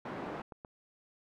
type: band-pass noise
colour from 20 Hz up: pink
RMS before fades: -41 dBFS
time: 0.05-0.42 s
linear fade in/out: 5 ms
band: 200 to 1300 Hz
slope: 12 dB/octave
type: click train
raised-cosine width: 1 ms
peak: -32 dBFS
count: 4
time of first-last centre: 0.27-0.648 s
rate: 7.93 Hz
effects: none